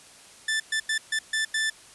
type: tone bursts at uneven times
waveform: sawtooth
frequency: 1763 Hz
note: A6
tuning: 3 cents sharp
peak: -20 dBFS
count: 6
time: 0.48-0.6 / 0.72-0.8 / 0.89-0.98 / 1.12-1.19 / 1.33-1.45 / 1.54-1.7 s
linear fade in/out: 5 ms
effects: white hiss -50 dBFS RMS until 1.94 s + resampled to 24000 Hz